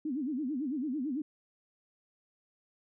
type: tone with vibrato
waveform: sine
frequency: 277.2 Hz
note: C#4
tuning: in tune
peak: -31 dBFS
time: 0.05-1.22 s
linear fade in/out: 5 ms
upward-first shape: sine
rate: 9 Hz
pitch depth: 230 cents each way
effects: none